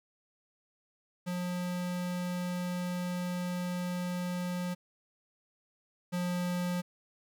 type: tone pair in turn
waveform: square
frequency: 178.7 / 177.9 Hz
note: F3 / F3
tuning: +40 / +32 cents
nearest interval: unison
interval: 8 cents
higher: first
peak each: -33 / -31 dBFS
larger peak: second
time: 1.26-4.75 / 6.12-6.82 s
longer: first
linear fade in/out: 20 ms
effects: 12-bit